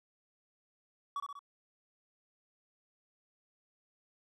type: tone with echo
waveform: triangle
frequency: 1134 Hz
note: C#6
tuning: 39 cents sharp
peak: -32 dBFS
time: 1.16-1.2 s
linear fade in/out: 2 ms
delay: 64 ms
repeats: 3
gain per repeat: -4 dB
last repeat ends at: 1.392 s
effects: none